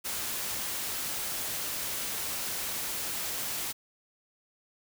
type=noise; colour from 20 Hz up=white; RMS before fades=-34 dBFS; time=0.04-3.73 s; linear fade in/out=20 ms; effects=none